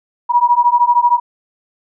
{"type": "beating tone pair", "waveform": "sine", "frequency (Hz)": [957, 970], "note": ["A#5", "B5"], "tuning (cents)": [45, -31], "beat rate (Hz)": 13, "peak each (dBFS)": [-12, -12], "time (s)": [0.29, 1.2], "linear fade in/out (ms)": 20, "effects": []}